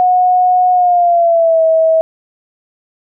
sine tone with pitch glide, 729 to 645.7 Hz, F#5 to E5, -26 to -36 cents, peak -7 dBFS, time 0-2.01 s, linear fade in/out 0 ms, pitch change -210 cents, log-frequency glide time 0.72-1.63 s, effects none

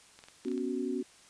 clicks, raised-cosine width 0.2 ms, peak -33 dBFS, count 7, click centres 0.19 / 0.239 / 0.285 / 0.449 / 0.483 / 0.516 / 0.578 s
sine chord, B suspended second, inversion none, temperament just, 246.9 / 277.8 / 370.4 Hz, B3 / C#4 / F#4, 0 / +4 / +2 cents, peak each -35 dBFS, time 0.45-1.03 s, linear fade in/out 10 ms
effects white hiss -58 dBFS RMS until 1.29 s + resampled to 22050 Hz

